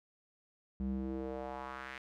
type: tone with band-pass filter sweep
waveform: square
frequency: 65.41 Hz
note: C2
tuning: in tune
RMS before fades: -40 dBFS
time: 0.8-1.98 s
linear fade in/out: 0 ms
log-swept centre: 160 to 2100 Hz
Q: 2.2
effects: none